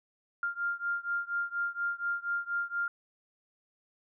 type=beating tone pair; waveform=sine; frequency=1396.9 / 1401.1 Hz; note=F6 / F6; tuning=0 / +5 cents; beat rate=4.2 Hz; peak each=-33 / -34 dBFS; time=0.43-2.88 s; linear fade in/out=2 ms; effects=none